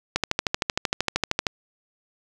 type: click train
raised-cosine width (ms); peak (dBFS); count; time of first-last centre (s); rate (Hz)
0.2; -4; 18; 0.16-1.468; 13
effects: none